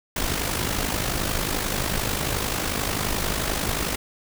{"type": "noise with amplitude modulation", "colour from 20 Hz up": "pink", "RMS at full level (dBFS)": -23, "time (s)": [0.16, 3.96], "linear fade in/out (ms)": 5, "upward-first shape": "sine", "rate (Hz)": 51.3, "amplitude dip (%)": 60, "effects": []}